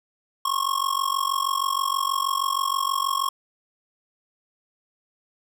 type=tone with amplitude modulation; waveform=square; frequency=1088 Hz; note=C#6; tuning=33 cents flat; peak=-19 dBFS; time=0.45-3.29 s; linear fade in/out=5 ms; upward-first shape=sine; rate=46.3 Hz; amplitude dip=90%; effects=none